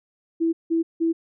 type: tone bursts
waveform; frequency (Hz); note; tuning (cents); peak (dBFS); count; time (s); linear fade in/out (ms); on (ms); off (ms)
sine; 329.6; E4; 0; -18; 3; 0.4-1.13; 20; 130; 170
effects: none